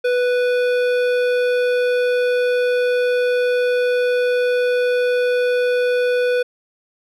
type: tone with hard clipping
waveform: triangle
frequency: 493.9 Hz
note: B4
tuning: in tune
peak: -17 dBFS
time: 0.04-6.43 s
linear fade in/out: 10 ms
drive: 17 dB
effects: none